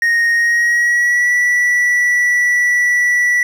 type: tone with pitch glide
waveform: triangle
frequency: 1863 to 1954.5 Hz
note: A#6 to B6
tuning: -2 to -19 cents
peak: -9 dBFS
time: 0.02-3.43 s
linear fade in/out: 2 ms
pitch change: +83 cents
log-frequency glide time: 0.33-1.32 s
effects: none